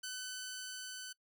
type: tone with level ramp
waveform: 10% pulse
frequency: 1509 Hz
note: F#6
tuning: 34 cents sharp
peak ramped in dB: -32 to -36 dBFS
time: 0.03-1.13 s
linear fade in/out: 10 ms
effects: noise-tail reverb RT60 0.1 s tail -23 dB re dry